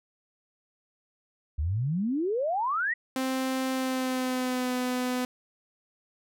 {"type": "exponential sweep", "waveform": "sine", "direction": "up", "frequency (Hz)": [69, 1975.5], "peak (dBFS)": -25, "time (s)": [1.58, 2.94], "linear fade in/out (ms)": 10}
{"type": "tone with pitch glide", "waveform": "sawtooth", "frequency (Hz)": [261.6, 250.9], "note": ["C4", "B3"], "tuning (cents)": [0, 28], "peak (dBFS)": -23, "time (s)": [3.16, 5.25], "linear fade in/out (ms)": 2, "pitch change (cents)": -72, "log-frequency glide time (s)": [3.72, 4.73]}
{"effects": []}